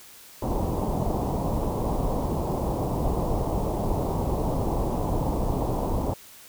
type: low-pass noise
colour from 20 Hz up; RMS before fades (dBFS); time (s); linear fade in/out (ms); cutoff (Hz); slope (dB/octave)
pink; -26; 0.42-6.14; 5; 1000; 48
effects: white hiss -48 dBFS RMS until 6.48 s